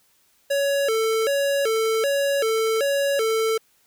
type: tone with vibrato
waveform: square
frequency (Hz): 499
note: B4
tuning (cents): +18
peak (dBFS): -20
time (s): 0.5-3.58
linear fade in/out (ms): 10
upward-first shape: square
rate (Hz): 1.3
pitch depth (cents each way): 200
effects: white hiss -62 dBFS RMS until 3.86 s